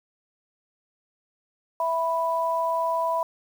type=tone pair together; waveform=sine; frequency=659.3 / 987.8 Hz; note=E5 / B5; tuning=0 / 0 cents; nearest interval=perfect fifth; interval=700 cents; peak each=-26 / -24 dBFS; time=1.8-3.23 s; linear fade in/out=2 ms; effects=8-bit